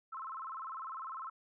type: tone with vibrato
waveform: sine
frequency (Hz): 1183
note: D6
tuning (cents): +12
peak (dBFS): -40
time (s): 0.12-1.3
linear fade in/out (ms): 10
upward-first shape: square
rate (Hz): 20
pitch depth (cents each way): 190
effects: none